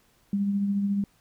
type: tone with tremolo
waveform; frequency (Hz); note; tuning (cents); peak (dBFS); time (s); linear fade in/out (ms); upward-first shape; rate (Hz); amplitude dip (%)
sine; 200.3; G3; +38; -21; 0.33-1.04; 2; triangle; 14; 40
effects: pink hiss -64 dBFS RMS until 1.2 s